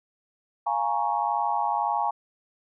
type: chord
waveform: sine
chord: Bb minor seventh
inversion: second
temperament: equal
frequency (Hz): 698.5 / 830.6 / 932.3 / 1108.7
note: F5 / Ab5 / Bb5 / Db6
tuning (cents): 0 / 0 / 0 / 0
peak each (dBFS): -31 / -26 / -28 / -31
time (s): 0.66-2.11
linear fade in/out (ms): 10
effects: none

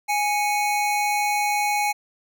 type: tone pair together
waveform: square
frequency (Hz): 830.6 / 2217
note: G#5 / C#7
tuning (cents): 0 / 0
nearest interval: octave + perfect fourth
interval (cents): 1700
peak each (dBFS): -22 / -27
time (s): 0.08-1.93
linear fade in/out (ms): 20
effects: none

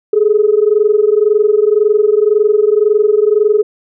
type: tone pair together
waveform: sine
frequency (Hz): 410.9 / 432.8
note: G#4 / A4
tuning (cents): -18 / -29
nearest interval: minor second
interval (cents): 89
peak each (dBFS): -10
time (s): 0.13-3.63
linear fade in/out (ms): 5
effects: tanh soft clip ceiling 0 dBFS

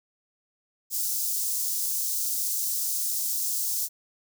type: high-pass noise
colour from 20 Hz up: white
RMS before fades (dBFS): -28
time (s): 0.9-3.89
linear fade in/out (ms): 50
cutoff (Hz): 5300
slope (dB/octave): 24
effects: none

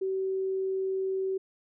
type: tone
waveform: sine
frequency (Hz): 381.7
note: G4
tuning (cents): -46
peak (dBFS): -27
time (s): 0.01-1.38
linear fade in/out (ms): 10
effects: none

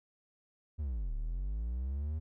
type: linear two-way sweep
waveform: triangle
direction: down then up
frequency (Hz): 80.1 to 34.88 to 80.1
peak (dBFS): -31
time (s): 0.78-2.2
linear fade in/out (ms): 20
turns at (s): 1.14
effects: none

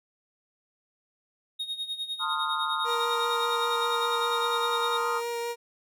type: tone with tremolo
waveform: triangle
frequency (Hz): 3729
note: A#7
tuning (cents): 0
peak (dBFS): -27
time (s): 1.59-4.98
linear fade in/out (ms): 10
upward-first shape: sine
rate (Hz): 9.9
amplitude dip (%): 75
type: chord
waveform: sine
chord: F dominant seventh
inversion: first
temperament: equal with one note detuned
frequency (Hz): 894.3 / 1046.5 / 1244.5 / 1396.9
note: A5 / C6 / Eb6 / F6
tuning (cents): +28 / 0 / 0 / 0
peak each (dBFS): -34 / -34 / -30 / -34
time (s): 2.19-5.22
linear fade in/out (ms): 50
type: tone with vibrato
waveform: 30% pulse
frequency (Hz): 471.2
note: A#4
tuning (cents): +19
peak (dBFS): -27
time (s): 2.84-5.56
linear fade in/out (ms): 50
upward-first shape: sine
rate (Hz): 5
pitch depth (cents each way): 9
effects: none

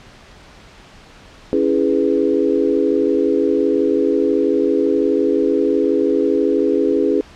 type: chord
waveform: sine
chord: C# minor seventh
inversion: none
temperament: equal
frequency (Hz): 277.2 / 329.6 / 415.3 / 493.9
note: C#4 / E4 / G#4 / B4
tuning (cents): 0 / 0 / 0 / 0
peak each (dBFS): -19 / -19 / -17 / -21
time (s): 1.53-7.21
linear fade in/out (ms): 0
effects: pink hiss -43 dBFS RMS until 7.35 s + low-pass 5000 Hz 12 dB/octave

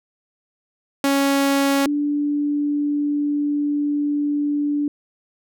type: tone pair in turn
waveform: sawtooth / sine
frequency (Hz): 277.2 / 291.6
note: C#4 / D4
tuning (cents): 0 / -12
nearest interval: minor second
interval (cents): 88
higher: second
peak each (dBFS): -12 / -18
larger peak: first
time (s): 1.04-1.86 / 1.86-4.88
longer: second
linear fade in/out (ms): 2
effects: none

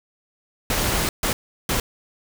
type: noise bursts at uneven times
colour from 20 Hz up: pink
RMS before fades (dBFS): -22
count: 3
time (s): 0.7-1.09 / 1.23-1.33 / 1.69-1.8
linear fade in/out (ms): 2
effects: none

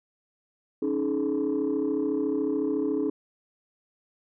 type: chord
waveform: sine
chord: C# suspended second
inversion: none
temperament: equal with one note detuned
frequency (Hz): 277.2 / 311.1 / 425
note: C#4 / D#4 / G#4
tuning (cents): 0 / 0 / +40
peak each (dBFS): -27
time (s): 0.82-3.1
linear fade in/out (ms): 5
effects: tanh soft clip ceiling -19 dBFS

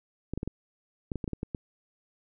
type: clicks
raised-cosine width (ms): 3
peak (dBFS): -19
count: 11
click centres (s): 0.336 / 0.376 / 0.431 / 0.476 / 1.118 / 1.157 / 1.242 / 1.278 / 1.333 / 1.431 / 1.548
effects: none

